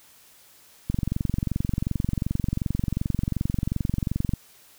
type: click train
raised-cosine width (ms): 5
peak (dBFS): -12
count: 79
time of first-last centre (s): 0.9-4.336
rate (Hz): 22.7
effects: white hiss -54 dBFS RMS until 4.78 s